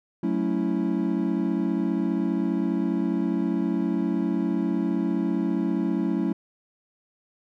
triangle chord, F# minor seventh, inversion none, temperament equal with one note detuned, 185 / 220 / 279.8 / 329.6 Hz, F#3 / A3 / C#4 / E4, 0 / 0 / +16 / 0 cents, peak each -26 dBFS, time 0.23-6.33 s, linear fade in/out 5 ms, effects none

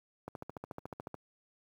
click train, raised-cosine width 1 ms, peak -27 dBFS, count 13, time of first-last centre 0.28-1.143 s, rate 13.9 Hz, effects high-pass 80 Hz 12 dB/octave + 10-bit

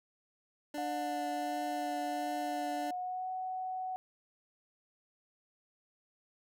25% pulse tone with vibrato, 295 Hz, D4, 8 cents sharp, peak -34 dBFS, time 0.74-2.91 s, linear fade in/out 5 ms, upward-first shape triangle, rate 1.4 Hz, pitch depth 11 cents each way
sine tone with pitch glide, 724 to 745.6 Hz, F#5 to F#5, -38 to +13 cents, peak -35 dBFS, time 0.78-3.96 s, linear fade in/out 0 ms, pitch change +51 cents, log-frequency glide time 2.91-3.29 s
effects none

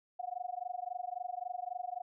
sine tone with amplitude modulation, 724 Hz, F#5, 38 cents flat, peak -33 dBFS, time 0.19-2.02 s, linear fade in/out 10 ms, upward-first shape sine, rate 23.7 Hz, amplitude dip 100%, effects none

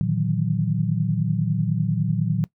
sine tone cluster, 114.9 / 151.1 / 161.1 / 185 Hz, A#2 / D3 / E3 / F#3, -25 / +50 / -39 / 0 cents, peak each -25 dBFS, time 0.01-2.44 s, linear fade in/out 0 ms, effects noise-tail reverb RT60 0.1 s tail -20 dB re dry

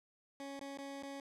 20% pulse tone with dropouts, 277.2 Hz, C#4, in tune, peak -39 dBFS, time 0.4-1.2 s, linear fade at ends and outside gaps 1 ms, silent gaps 0.593-0.612 / 0.774-0.786 / 1.025-1.032 s, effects low-pass 9000 Hz 12 dB/octave

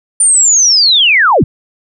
sine linear sweep, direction down, 9230 to 65.6 Hz, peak -5 dBFS, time 0.2-1.44 s, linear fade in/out 5 ms, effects none

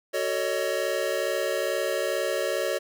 square chord, D# half-diminished seventh, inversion first, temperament just, 373.4 / 448 / 560 / 622.3 Hz, F#4 / A4 / C#5 / D#5, +16 / +31 / +18 / 0 cents, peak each -33 / -33 / -29 / -32 dBFS, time 0.13-2.79 s, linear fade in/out 20 ms, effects none

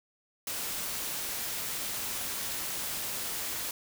white noise, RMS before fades -35 dBFS, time 0.47-3.71 s, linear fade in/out 2 ms, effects none

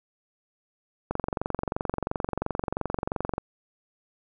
click train, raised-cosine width 1 ms, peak -13 dBFS, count 53, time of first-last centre 1.11-3.381 s, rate 22.9 Hz, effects none

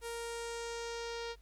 sawtooth tone with low-pass filter sweep, 466.2 Hz, A#4, in tune, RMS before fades -41 dBFS, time 0.01-1.36 s, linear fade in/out 50 ms, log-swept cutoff 11000 to 4600 Hz, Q 1.9, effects added 50 Hz sine -56 dBFS peak until 1.41 s + pink hiss -71 dBFS RMS until 1.41 s

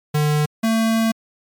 square tone pair in turn, 149.9 / 224.6 Hz, D3 / A3, +36 / +36 cents, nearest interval perfect fifth, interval 700 cents, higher second, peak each -16 dBFS, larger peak neither, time 0.14-0.46 / 0.63-1.12 s, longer second, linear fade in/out 10 ms, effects MP3 96 kbps

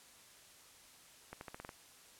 accelerating click train, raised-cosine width 0.5 ms, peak -30 dBFS, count 7, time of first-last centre 1.33-1.692 s, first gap 81 ms, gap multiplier 0.88, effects white hiss -60 dBFS RMS until 2.19 s + low-pass 11000 Hz 12 dB/octave

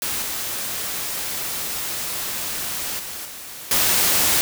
white noise with level steps, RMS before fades -25 / -27 / -32 / -36 / -18 dBFS, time 0.02-4.41 s, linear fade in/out 0 ms, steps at 0.22 / 2.99 / 3.25 / 3.71 s, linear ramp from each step 2 ms, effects none

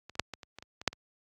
clicks, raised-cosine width 0.2 ms, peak -28 / -29 / -8 / -21 / -28 / -26 / -30 / -25 / -6 / -28 dBFS, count 10, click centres 0.096 / 0.154 / 0.196 / 0.337 / 0.432 / 0.586 / 0.625 / 0.815 / 0.877 / 0.93 s, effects high-pass 60 Hz 12 dB/octave + AAC 48 kbps

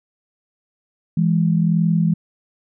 sine tone pair together, 166.14 / 207.9 Hz, E3 / G#3, +14 / +2 cents, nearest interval major third, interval 388 cents, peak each -15 / -20 dBFS, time 1.17-2.14 s, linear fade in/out 5 ms, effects none

